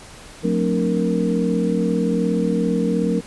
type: tone cluster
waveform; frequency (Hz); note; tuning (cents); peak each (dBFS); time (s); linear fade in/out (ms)
sine; 180.5 / 223 / 261.6 / 298.7 / 466.8; F#3 / A3 / C4 / D4 / A#4; -43 / +23 / 0 / +29 / +2; -21 / -23 / -26 / -26 / -23; 0.43-3.21; 20
effects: pink hiss -41 dBFS RMS until 3.26 s + resampled to 24000 Hz